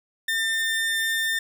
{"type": "tone", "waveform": "30% pulse", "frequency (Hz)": 1801, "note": "A6", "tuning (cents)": 40, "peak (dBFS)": -20, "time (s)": [0.28, 1.39], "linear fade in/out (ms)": 5, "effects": []}